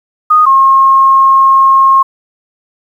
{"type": "tone pair in turn", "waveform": "sine", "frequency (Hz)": [1238, 1076.3], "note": ["D#6", "C6"], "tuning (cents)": [-9, 49], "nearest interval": "major second", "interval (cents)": 242, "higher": "first", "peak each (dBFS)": -3, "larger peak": "neither", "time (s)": [[0.3, 0.46], [0.46, 2.03]], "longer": "second", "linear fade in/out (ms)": 10, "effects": ["7-bit"]}